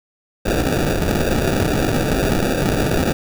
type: noise with sample-and-hold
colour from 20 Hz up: blue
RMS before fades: -18 dBFS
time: 0.45-3.13 s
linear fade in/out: 10 ms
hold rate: 1050 Hz
effects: none